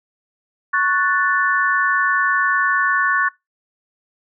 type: chord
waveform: sine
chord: F# minor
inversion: second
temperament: equal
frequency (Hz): 1108.7 / 1480 / 1760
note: C#6 / F#6 / A6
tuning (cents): 0 / 0 / 0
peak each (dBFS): -19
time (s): 0.73-3.29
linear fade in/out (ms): 10
effects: noise-tail reverb RT60 0.2 s tail -23 dB re dry